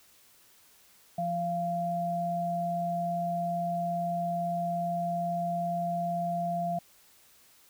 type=tone pair together; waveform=sine; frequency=172.34 / 690 Hz; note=F3 / F5; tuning=-23 / -21 cents; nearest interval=2 octaves; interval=2402 cents; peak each=-34 / -29 dBFS; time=1.18-6.79 s; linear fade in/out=5 ms; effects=white hiss -60 dBFS RMS until 7.69 s